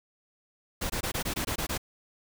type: noise bursts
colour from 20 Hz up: pink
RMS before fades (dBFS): -31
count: 9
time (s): 0.81-1.779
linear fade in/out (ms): 10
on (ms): 89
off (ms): 21
effects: none

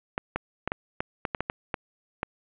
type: clicks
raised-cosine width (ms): 0.5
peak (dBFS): -12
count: 11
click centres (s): 0.179 / 0.36 / 0.676 / 0.719 / 1.005 / 1.252 / 1.348 / 1.406 / 1.499 / 1.742 / 2.231
effects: resampled to 8000 Hz + 9-bit

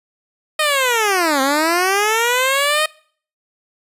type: linear two-way sweep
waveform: 10% pulse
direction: down then up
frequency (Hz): 626 to 261.6 to 626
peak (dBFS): -6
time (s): 0.59-2.86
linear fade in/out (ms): 5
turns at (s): 1.41
effects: noise-tail reverb RT60 0.5 s tail -23 dB re dry + resampled to 32000 Hz

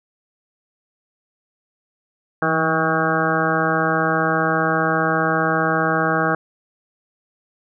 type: harmonic tone with a mistuned harmonic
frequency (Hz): 160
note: D#3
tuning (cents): +49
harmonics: 1 / 2 / 3 / 4 / 5 / 7 / 8 / 9 / 10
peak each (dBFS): -25 / -25 / -25 / -25 / -25 / -25 / -25 / -25 / -25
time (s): 2.42-6.35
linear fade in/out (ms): 2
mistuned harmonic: 1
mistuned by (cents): +53
effects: none

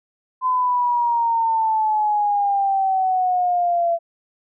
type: exponential sweep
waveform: sine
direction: down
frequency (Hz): 1025 to 674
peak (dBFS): -16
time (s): 0.41-3.99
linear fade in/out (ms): 50
effects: none

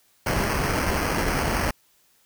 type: noise with sample-and-hold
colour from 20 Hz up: pink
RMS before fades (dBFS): -24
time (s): 0.26-1.71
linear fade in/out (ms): 5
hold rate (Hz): 3675
effects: white hiss -62 dBFS RMS until 2.25 s

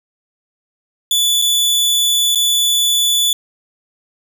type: tone with dropouts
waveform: sawtooth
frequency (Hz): 3465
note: A7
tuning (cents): -27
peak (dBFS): -9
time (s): 1.11-3.33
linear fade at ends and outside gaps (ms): 2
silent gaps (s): 1.417-1.421 / 2.349-2.356
effects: none

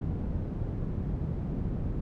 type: low-pass noise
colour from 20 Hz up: white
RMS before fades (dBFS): -32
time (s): 0.01-2.01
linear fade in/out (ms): 10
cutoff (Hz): 160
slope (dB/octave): 12
effects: none

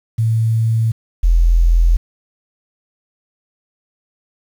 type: tone pair in turn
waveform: sine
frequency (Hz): 112.6 / 42.18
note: A2 / E1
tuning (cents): +40 / +41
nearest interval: octave + perfect fourth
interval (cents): 1699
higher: first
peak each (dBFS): -12 / -8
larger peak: second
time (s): 0.18-0.92 / 1.23-1.97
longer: neither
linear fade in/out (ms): 10
effects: 7-bit

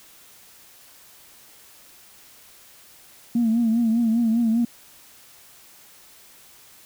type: tone with vibrato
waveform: sine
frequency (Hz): 229.4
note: A#3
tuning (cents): -28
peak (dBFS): -16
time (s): 3.35-4.65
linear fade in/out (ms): 5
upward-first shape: triangle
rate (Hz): 5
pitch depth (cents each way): 86
effects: tanh soft clip ceiling -13 dBFS + white hiss -50 dBFS RMS until 6.85 s

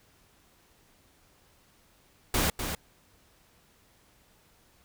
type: noise with echo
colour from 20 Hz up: pink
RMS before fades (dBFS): -26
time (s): 2.34-2.5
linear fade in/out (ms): 2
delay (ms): 250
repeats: 1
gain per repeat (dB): -7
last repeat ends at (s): 2.75
effects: pink hiss -63 dBFS RMS until 4.84 s

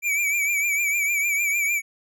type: tone with vibrato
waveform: square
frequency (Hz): 2322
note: D7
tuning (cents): -20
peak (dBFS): -21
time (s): 0.02-1.82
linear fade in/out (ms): 50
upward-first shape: triangle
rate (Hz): 6.6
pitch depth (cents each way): 75
effects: none

